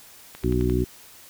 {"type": "click train", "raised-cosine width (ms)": 0.3, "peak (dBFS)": -23, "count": 5, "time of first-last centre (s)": [0.35, 0.698], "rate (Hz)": 11.5}
{"type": "harmonic tone", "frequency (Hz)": 61.4, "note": "B1", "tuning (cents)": -9, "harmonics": [1, 2, 3, 4, 5, 6], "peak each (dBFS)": [-25, -26, -31, -28, -28, -25], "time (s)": [0.43, 0.85], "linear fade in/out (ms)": 20}
{"effects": ["white hiss -48 dBFS RMS until 1.29 s"]}